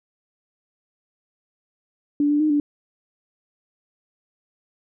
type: tone with pitch steps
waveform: sine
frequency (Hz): 290.7 / 294 / 306.9 / 292.1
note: D4 / D4 / D#4 / D4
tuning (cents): -18 / +2 / -24 / -9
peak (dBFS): -16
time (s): 2.2-2.6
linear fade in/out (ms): 2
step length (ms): 100
effects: none